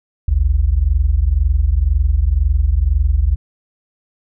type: tone pair together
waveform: sine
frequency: 53.03 / 75 Hz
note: G#1 / D2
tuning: +37 / +37 cents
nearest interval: tritone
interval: 600 cents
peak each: -14 / -14 dBFS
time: 0.28-3.36 s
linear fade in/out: 5 ms
effects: none